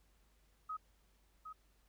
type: tone with echo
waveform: sine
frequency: 1265 Hz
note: D#6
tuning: 28 cents sharp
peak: -39 dBFS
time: 0.69-0.77 s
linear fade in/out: 10 ms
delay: 760 ms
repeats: 1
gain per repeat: -7 dB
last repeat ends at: 1.53 s
effects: added 50 Hz sine -70 dBFS peak until 1.88 s + pink hiss -75 dBFS RMS until 1.88 s